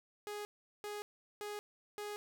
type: tone bursts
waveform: sawtooth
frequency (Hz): 415.3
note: G#4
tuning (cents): 0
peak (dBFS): -37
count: 4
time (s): 0.27-2.16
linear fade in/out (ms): 0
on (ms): 180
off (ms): 390
effects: none